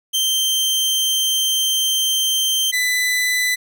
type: tone pair in turn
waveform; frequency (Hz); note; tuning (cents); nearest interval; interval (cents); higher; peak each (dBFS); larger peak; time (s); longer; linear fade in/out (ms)
sawtooth; 3136 / 1997.4; G7 / B6; 0 / +19; minor sixth; 781; first; -13; neither; 0.13-2.72 / 2.72-3.56; first; 20
effects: none